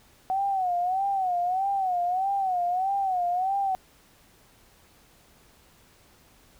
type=tone with vibrato; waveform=sine; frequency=747 Hz; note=F#5; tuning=16 cents sharp; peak=-23 dBFS; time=0.3-3.75 s; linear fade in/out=0 ms; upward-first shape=sine; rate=1.6 Hz; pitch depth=110 cents each way; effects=pink hiss -58 dBFS RMS until 6.59 s